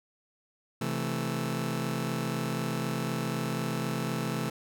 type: chord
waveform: sawtooth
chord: A minor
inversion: first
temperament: just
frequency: 132 / 165 / 220 Hz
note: C3 / E3 / A3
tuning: +16 / +2 / 0 cents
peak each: -30 dBFS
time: 0.81-4.5 s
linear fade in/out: 5 ms
effects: none